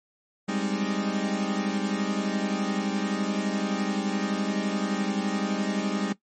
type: chord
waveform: 40% pulse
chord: Ab major seventh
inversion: third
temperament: equal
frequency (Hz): 196 / 207.7 / 261.6 / 311.1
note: G3 / Ab3 / C4 / Eb4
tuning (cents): 0 / 0 / 0 / 0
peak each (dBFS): -28 / -29 / -34 / -33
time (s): 0.48-6.13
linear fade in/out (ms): 10
effects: noise-tail reverb RT60 0.1 s tail -17 dB re dry + MP3 32 kbps